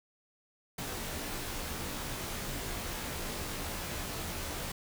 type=noise with comb filter; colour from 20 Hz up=pink; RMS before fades=-38 dBFS; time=0.78-4.72 s; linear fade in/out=5 ms; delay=19 ms; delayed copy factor=-1; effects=none

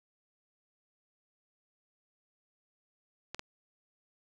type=clicks; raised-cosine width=0.2 ms; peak=-21 dBFS; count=2; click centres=3.346 / 3.394 s; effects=none

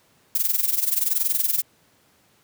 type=noise with amplitude modulation; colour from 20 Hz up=violet; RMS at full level=-19 dBFS; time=0.35-1.62 s; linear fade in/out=2 ms; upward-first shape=sine; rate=21.1 Hz; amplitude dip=80%; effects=pink hiss -60 dBFS RMS until 2.43 s + high-pass 100 Hz 12 dB/octave

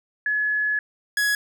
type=tone pair in turn; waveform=sine / 45% pulse; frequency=1701 / 1676.6 Hz; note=G#6 / G#6; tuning=+41 / +16 cents; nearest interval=unison; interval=25 cents; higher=first; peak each=-20 / -19 dBFS; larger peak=second; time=0.26-0.79 / 1.17-1.35 s; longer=first; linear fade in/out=2 ms; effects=none

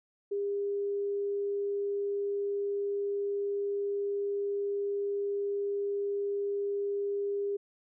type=tone; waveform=sine; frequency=403.1 Hz; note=G4; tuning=48 cents sharp; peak=-29 dBFS; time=0.31-7.57 s; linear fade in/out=10 ms; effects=none

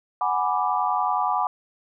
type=chord; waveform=sine; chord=G# half-diminished seventh; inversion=third; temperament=equal; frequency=740 / 830.6 / 987.8 / 1174.7 Hz; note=F#5 / G#5 / B5 / D6; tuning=0 / 0 / 0 / 0 cents; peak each=-26 dBFS; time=0.21-1.47 s; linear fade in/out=2 ms; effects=none

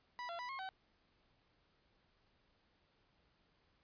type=tone with pitch steps; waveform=30% pulse; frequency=981 / 683 / 985 / 1078 / 761 Hz; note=B5 / F5 / B5 / C#6 / F#5; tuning=-12 / -39 / -5 / -49 / +48 cents; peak=-40 dBFS; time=0.19-0.69 s; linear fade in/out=0 ms; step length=100 ms; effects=pink hiss -75 dBFS RMS until 3.83 s + resampled to 11025 Hz

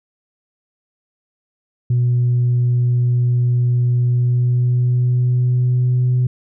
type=tone with pitch glide; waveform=sine; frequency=122.4 to 125.41 Hz; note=B2 to B2; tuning=-15 to +27 cents; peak=-11 dBFS; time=1.9-6.27 s; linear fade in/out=5 ms; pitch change=+42 cents; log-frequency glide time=4-6.15 s; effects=tanh soft clip ceiling -10 dBFS

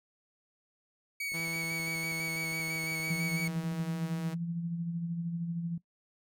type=tone with vibrato; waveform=40% pulse; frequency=2234 Hz; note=C#7; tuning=13 cents sharp; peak=-33 dBFS; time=1.2-3.48 s; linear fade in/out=5 ms; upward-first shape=square; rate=6 Hz; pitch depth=17 cents each way
type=click train; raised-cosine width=2 ms; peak=-39 dBFS; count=32; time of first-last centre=1.32-3.8 s; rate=12.5 Hz
type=tone with pitch glide; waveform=sawtooth; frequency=164.81 to 160.49 Hz; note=E3 to E3; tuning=0 to -46 cents; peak=-34 dBFS; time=1.33-4.35 s; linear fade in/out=20 ms; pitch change=-46 cents; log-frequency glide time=1.48-3.09 s
type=tone with tremolo; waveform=sine; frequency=169.3 Hz; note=E3; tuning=46 cents sharp; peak=-30 dBFS; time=3.1-5.78 s; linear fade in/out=5 ms; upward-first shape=sine; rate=13 Hz; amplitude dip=45%
effects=noise-tail reverb RT60 0.1 s tail -19 dB re dry

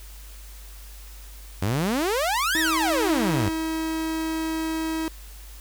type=exponential two-way sweep; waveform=sawtooth; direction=up then down; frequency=89.9 to 1929 to 89.9 Hz; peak=-18 dBFS; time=1.62-3.49 s; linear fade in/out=5 ms; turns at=2.59 s
type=tone; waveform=45% pulse; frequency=320.8 Hz; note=E4; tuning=47 cents flat; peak=-25 dBFS; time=2.55-5.08 s; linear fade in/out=0 ms
effects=added 50 Hz sine -40 dBFS peak until 5.6 s + white hiss -48 dBFS RMS until 5.6 s

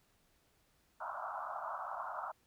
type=band-pass noise; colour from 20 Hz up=white; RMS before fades=-42 dBFS; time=1-2.32 s; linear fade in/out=10 ms; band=610 to 1400 Hz; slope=96 dB/octave; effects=pink hiss -73 dBFS RMS until 2.46 s

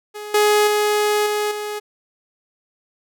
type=tone with level steps; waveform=sawtooth; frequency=419 Hz; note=G#4; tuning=15 cents sharp; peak=-26 / -9 / -12 / -15 / -21 dBFS; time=0.14-1.8 s; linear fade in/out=20 ms; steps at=0.34 / 0.67 / 1.26 / 1.51 s; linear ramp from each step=5 ms; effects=none

